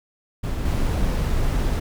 brown noise with level steps, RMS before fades -25 / -21 dBFS, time 0.43-1.8 s, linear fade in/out 10 ms, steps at 0.65 s, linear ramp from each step 5 ms, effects none

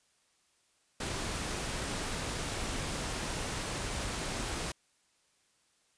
pink noise, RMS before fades -36 dBFS, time 1-4.72 s, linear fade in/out 5 ms, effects white hiss -71 dBFS RMS until 5.97 s + resampled to 22050 Hz

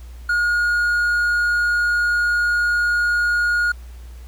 triangle tone, 1435 Hz, F6, 47 cents sharp, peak -14 dBFS, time 0.29-3.72 s, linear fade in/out 5 ms, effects added 60 Hz sine -34 dBFS peak until 4.27 s + pink hiss -51 dBFS RMS until 4.27 s

